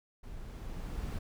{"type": "noise with level ramp", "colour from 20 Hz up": "brown", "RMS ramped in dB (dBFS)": [-46, -35], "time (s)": [0.23, 1.19], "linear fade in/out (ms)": 10, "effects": []}